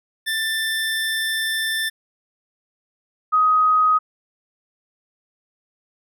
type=tone pair in turn; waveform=25% pulse / sine; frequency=1776 / 1255.8 Hz; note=A6 / D#6; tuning=+16 / +16 cents; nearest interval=tritone; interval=600 cents; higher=first; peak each=-17 / -13 dBFS; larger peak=second; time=0.26-1.9 / 3.32-3.99 s; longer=first; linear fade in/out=20 ms; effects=none